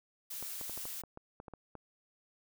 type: noise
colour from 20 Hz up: blue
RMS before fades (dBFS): -42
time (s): 0.3-1.02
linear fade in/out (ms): 10
type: clicks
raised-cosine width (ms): 1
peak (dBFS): -32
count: 11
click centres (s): 0.426 / 0.612 / 0.696 / 0.776 / 0.854 / 1.037 / 1.174 / 1.401 / 1.482 / 1.537 / 1.753
effects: none